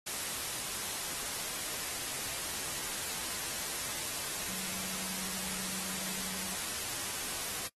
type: tone in noise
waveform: sine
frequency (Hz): 187.8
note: F#3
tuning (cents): +26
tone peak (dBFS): -47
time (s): 4.48-6.56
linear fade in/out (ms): 10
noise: white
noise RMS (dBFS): -37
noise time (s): 0.06-7.68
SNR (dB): -13
effects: noise-tail reverb RT60 0.1 s tail -22 dB re dry + AAC 32 kbps